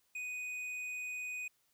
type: tone with tanh clipping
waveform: triangle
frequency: 2489 Hz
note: D#7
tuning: in tune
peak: -40 dBFS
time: 0.15-1.48 s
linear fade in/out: 5 ms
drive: 12 dB
effects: white hiss -75 dBFS RMS until 1.73 s